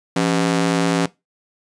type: ring-modulated tone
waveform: sawtooth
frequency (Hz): 223.8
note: A3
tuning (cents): +30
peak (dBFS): -9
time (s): 0.16-1.06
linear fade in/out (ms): 5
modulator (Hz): 52.2
effects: noise-tail reverb RT60 0.2 s tail -19 dB re dry + resampled to 22050 Hz